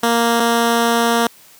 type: tone pair in turn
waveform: 10% pulse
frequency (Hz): 233.1 / 233.1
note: A#3 / A#3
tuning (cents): 0 / 0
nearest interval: unison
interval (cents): 0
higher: neither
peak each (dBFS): -5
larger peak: neither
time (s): 0.03-0.4 / 0.4-1.27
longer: second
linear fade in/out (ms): 2
effects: white hiss -46 dBFS RMS until 1.59 s + high-pass 80 Hz 12 dB/octave